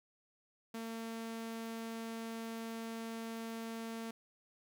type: tone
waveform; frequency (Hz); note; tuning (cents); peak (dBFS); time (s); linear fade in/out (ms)
sawtooth; 226.9; A#3; -47; -37; 0.74-4.11; 5
effects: none